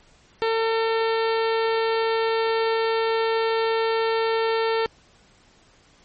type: harmonic tone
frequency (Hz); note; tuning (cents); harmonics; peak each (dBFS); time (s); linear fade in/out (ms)
450; A4; +39; 1 / 2 / 3 / 4 / 5 / 6 / 7 / 8 / 9 / 10; -21 / -27 / -31 / -33 / -35 / -37 / -38 / -39 / -40 / -41; 0.42-4.86; 0
effects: pink hiss -56 dBFS RMS until 6.04 s + MP3 32 kbps